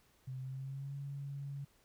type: tone with pitch glide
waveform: sine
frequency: 130 to 140.14 Hz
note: C3 to C#3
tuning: -11 to +19 cents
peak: -40 dBFS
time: 0.27-1.65 s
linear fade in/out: 10 ms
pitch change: +130 cents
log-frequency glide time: 0.4-0.95 s
effects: pink hiss -70 dBFS RMS until 1.84 s